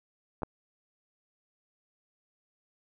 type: clicks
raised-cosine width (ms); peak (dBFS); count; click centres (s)
1; -30 / -16; 2; 0.421 / 0.433
effects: none